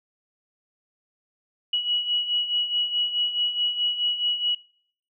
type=beating tone pair; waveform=sine; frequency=2919 / 2923.7 Hz; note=F#7 / F#7; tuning=-24 / -21 cents; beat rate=4.7 Hz; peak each=-29 / -23 dBFS; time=1.73-4.55 s; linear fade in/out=5 ms; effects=noise-tail reverb RT60 0.6 s tail -25 dB re dry